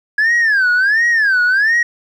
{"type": "tone with vibrato", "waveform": "sine", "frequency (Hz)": 1661.2, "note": "G#6", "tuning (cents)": 0, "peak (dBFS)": -8, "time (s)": [0.18, 1.83], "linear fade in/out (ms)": 5, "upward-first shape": "sine", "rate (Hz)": 1.4, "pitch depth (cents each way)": 230, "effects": ["tanh soft clip ceiling -9 dBFS", "8-bit"]}